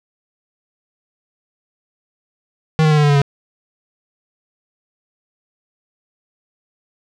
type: tone with pitch steps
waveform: square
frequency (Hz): 157.7 / 154.72 / 151.8 / 148.93 / 146.12 / 143.36 / 140.66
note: D#3 / D#3 / D#3 / D3 / D3 / D3 / C#3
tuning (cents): +24 / -9 / -42 / +25 / -8 / -41 / +26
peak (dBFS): -11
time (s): 2.79-3.217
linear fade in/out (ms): 0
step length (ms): 61
effects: low-pass 5000 Hz 12 dB/octave + 8-bit